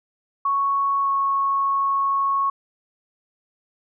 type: tone with pitch glide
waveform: sine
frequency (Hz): 1108.7 to 1101.7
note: C#6 to C#6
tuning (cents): 0 to -11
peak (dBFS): -18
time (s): 0.45-2.5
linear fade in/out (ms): 5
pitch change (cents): -11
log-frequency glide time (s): 1.02-1.08
effects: none